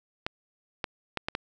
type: clicks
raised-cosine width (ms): 0.3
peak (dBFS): -13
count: 5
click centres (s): 0.265 / 0.842 / 1.173 / 1.285 / 1.351
effects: none